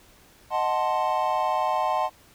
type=chord; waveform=triangle; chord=D# diminished seventh; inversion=none; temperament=equal; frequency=622.3 / 740 / 880 / 1046.5 Hz; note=D#5 / F#5 / A5 / C6; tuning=0 / 0 / 0 / 0 cents; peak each=-27 / -25 / -25 / -26 dBFS; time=0.5-2.1 s; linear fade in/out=50 ms; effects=pink hiss -55 dBFS RMS until 2.34 s